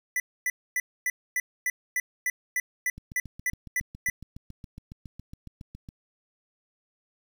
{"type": "tone bursts", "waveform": "square", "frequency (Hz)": 1984, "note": "B6", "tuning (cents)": 7, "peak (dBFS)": -25, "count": 14, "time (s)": [0.16, 4.1], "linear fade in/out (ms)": 2, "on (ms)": 40, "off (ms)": 260}
{"type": "click train", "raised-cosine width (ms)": 5, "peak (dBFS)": -29, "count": 22, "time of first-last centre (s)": [2.98, 5.889], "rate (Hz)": 7.22}
{"effects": ["9-bit"]}